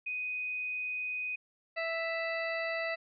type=tone; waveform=sine; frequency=2496 Hz; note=D#7; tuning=5 cents sharp; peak=-33 dBFS; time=0.06-1.36 s; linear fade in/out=10 ms
type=harmonic tone; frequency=659.3 Hz; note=E5; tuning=in tune; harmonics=1 / 2 / 3 / 4 / 6 / 7; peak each=-35 / -43 / -36 / -40 / -50 / -50 dBFS; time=1.76-2.96 s; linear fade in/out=20 ms
effects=none